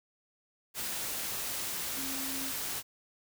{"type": "tone in noise", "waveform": "sine", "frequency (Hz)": 268.7, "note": "C4", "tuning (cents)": 46, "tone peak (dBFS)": -41, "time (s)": [1.95, 2.53], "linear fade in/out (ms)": 50, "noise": "white", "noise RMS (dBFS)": -36, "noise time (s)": [0.74, 2.83], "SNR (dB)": -8, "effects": []}